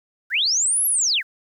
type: linear two-way sweep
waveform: sine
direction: up then down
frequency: 1389 to 11530 to 1389 Hz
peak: -17 dBFS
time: 0.3-1.23 s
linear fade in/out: 50 ms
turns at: 0.86 s
effects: 9-bit